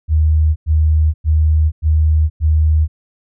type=tone bursts; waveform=sine; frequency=77.78 Hz; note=D#2; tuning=in tune; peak=-9 dBFS; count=5; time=0.08-2.88 s; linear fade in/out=50 ms; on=480 ms; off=100 ms; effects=none